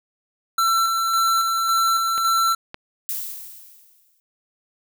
square tone with tremolo, 1345 Hz, E6, 34 cents sharp, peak -17 dBFS, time 0.58-2.55 s, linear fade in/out 5 ms, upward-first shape square, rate 1.8 Hz, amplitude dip 30%
clicks, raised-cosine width 0.3 ms, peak -17 dBFS, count 2, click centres 2.179 / 2.744 s
violet noise with exponential decay, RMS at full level -25 dBFS, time 3.09-4.2 s, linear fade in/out 0 ms, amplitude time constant 240 ms
effects none

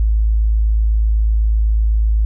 sine tone, 54 Hz, A1, 32 cents flat, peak -11 dBFS, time 0-2.25 s, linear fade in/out 0 ms, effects none

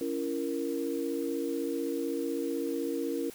sine chord, A# diminished, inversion first, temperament just, 279.7 / 335.6 / 466.2 Hz, C#4 / E4 / A#4, +16 / +31 / 0 cents, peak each -34 dBFS, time 0.01-3.3 s, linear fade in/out 2 ms, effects white hiss -50 dBFS RMS until 3.34 s

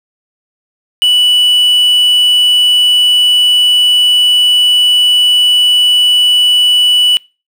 triangle tone with quantisation, 2960 Hz, F#7, in tune, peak -4 dBFS, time 1.02-7.17 s, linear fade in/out 0 ms, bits 5, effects noise-tail reverb RT60 0.3 s tail -24 dB re dry

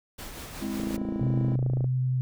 pink noise with tremolo, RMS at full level -39 dBFS, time 0.18-0.97 s, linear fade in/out 10 ms, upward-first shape sine, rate 5.5 Hz, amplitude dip 35%
triangle chord, Ab augmented, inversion none, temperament equal, 207.7 / 261.6 / 329.6 Hz, Ab3 / C4 / E4, 0 / 0 / 0 cents, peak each -30 / -32 / -33 dBFS, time 0.61-1.56 s, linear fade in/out 10 ms
click train, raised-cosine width 2 ms, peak -21 dBFS, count 30, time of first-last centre 0.8-1.843 s, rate 27.8 Hz
sine tone with vibrato, 128.1 Hz, C3, 36 cents flat, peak -23 dBFS, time 1.21-2.21 s, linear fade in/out 0 ms, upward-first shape triangle, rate 11 Hz, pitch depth 8 cents each way
effects none

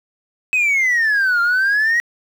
sine exponential two-way sweep, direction down then up, 2566 to 1384 to 1920 Hz, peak -11 dBFS, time 0.53-2 s, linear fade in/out 0 ms, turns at 1.41 s, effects tanh soft clip ceiling -12 dBFS + 7-bit

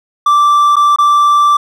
triangle tone with dropouts, 1171 Hz, D6, 5 cents flat, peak -4 dBFS, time 0.26-1.57 s, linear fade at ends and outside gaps 5 ms, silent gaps 0.758-0.765 / 0.961-0.985 s, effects none

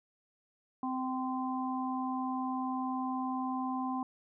harmonic tone, 258.6 Hz, C4, 20 cents flat, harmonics 1 / 3 / 4, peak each -34 / -38 / -38 dBFS, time 0.83-4.03 s, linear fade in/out 2 ms, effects none

